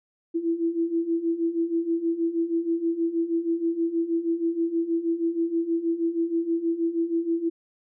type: beating tone pair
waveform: sine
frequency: 329.4 / 335.7 Hz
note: E4 / E4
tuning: -1 / +32 cents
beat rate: 6.3 Hz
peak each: -28 / -24 dBFS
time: 0.34-7.5 s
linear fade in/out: 20 ms
effects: none